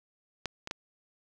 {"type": "clicks", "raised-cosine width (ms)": 0.2, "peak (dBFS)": [-15, -21, -16], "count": 3, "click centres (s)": [0.457, 0.674, 0.711], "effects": []}